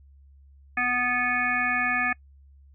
harmonic tone with a mistuned harmonic, 246.9 Hz, B3, in tune, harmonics 1 / 3 / 5 / 7 / 9 / 10, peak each -35 / -31 / -31 / -25 / -29 / -30 dBFS, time 0.77-2.13 s, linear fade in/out 5 ms, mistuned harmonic 9, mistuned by -16 cents, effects noise-tail reverb RT60 0.1 s tail -25 dB re dry + added 69 Hz sine -50 dBFS peak until 2.74 s

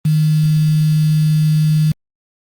sine tone with quantisation, 154.4 Hz, D#3, 13 cents flat, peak -10 dBFS, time 0.05-1.92 s, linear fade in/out 5 ms, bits 5, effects Opus 24 kbps

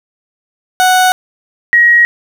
30% pulse / sine tone pair in turn, 740 / 1895.6 Hz, F#5 / A#6, 0 / +28 cents, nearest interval octave + major third, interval 1628 cents, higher second, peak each -4 dBFS, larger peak neither, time 0.8-1.12 / 1.73-2.05 s, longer neither, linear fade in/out 0 ms, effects 7-bit

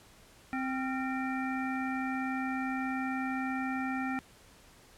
harmonic tone with a mistuned harmonic, 261.6 Hz, C4, in tune, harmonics 1 / 3 / 5 / 7 / 9, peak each -33 / -38 / -40 / -41 / -43 dBFS, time 0.53-4.19 s, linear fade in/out 0 ms, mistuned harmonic 5, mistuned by +86 cents, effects pink hiss -58 dBFS RMS until 4.97 s + low-pass 12000 Hz 12 dB/octave

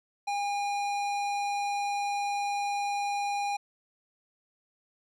sine tone with hard clipping, 811 Hz, G#5, 41 cents flat, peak -30 dBFS, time 0.27-3.57 s, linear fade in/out 10 ms, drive 15 dB, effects none

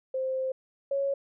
sine tone pair in turn, 523.3 / 553.6 Hz, C5 / C#5, 0 / -2 cents, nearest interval minor second, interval 98 cents, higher second, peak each -27 / -25 dBFS, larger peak second, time 0.14-0.52 / 0.91-1.14 s, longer first, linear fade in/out 5 ms, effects none

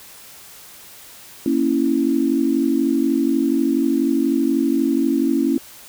sine chord, A# diminished, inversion none, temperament equal, 233.1 / 277.2 / 329.6 Hz, A#3 / C#4 / E4, 0 / 0 / 0 cents, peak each -22 / -18 / -20 dBFS, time 1.46-5.58 s, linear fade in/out 2 ms, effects white hiss -42 dBFS RMS until 5.88 s

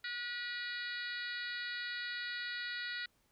harmonic tone, 483.8 Hz, B4, 36 cents flat, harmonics 3 / 4 / 5 / 6 / 7 / 8 / 9 / 10, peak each -43 / -42 / -51 / -53 / -54 / -46 / -48 / -55 dBFS, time 0.04-3.06 s, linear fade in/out 5 ms, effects pink hiss -74 dBFS RMS until 3.31 s

